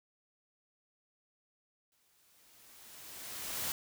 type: noise with exponential growth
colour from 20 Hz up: white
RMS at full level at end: -35 dBFS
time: 1.92-3.72 s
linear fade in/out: 1 ms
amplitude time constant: 390 ms
effects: none